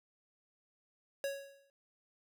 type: tone with exponential decay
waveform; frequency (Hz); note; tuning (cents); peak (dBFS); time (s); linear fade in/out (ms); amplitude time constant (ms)
square; 554.4; C#5; 0; -33; 1.24-1.7; 1; 100
effects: none